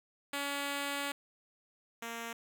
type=tone pair in turn; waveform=5% pulse; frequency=282.8 / 231.3 Hz; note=C#4 / A#3; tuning=+35 / -13 cents; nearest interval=minor third; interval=348 cents; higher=first; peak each=-23 / -28 dBFS; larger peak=first; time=0.33-1.12 / 2.02-2.33 s; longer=first; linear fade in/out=5 ms; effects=none